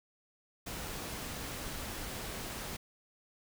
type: noise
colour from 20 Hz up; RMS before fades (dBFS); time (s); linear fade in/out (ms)
pink; -41; 0.66-2.77; 10
effects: none